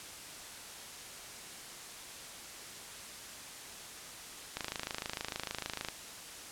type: click train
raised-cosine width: 0.2 ms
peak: -18 dBFS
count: 36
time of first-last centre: 4.57-5.886 s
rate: 26.6 Hz
effects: white hiss -47 dBFS RMS until 6.51 s + low-pass 10000 Hz 12 dB/octave